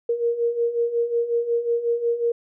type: beating tone pair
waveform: sine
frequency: 466.2 / 471.7 Hz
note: A#4 / A#4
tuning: 0 / +20 cents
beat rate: 5.5 Hz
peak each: -26 / -21 dBFS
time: 0.09-2.32 s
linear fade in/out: 5 ms
effects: none